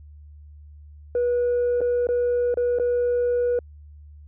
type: tone with dropouts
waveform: sine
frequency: 485.9 Hz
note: B4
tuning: 28 cents flat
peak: -17 dBFS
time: 1.15-3.59 s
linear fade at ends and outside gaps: 2 ms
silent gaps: 1.807-1.814 / 2.07-2.088 / 2.542-2.572 / 2.787-2.797 s
effects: tanh soft clip ceiling -17 dBFS + added 74 Hz sine -42 dBFS peak until 4.27 s